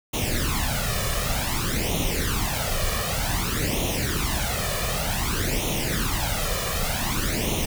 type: noise with flanger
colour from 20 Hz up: pink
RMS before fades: -25 dBFS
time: 0.13-7.66 s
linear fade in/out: 10 ms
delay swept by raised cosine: 0.31 to 1.71 ms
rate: 0.54 Hz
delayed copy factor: +0.75
effects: none